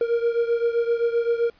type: beating tone pair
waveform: triangle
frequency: 466.2 / 473.9 Hz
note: A#4 / A#4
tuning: 0 / +28 cents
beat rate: 7.7 Hz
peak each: -19 / -23 dBFS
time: 0.01-1.5 s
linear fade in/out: 2 ms
effects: pink hiss -58 dBFS RMS until 1.59 s + resampled to 11025 Hz